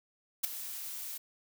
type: noise with ADSR envelope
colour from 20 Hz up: blue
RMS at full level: -26 dBFS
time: 0.43-1.18 s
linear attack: 15 ms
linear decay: 7 ms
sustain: -15 dB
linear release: 10 ms
effects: none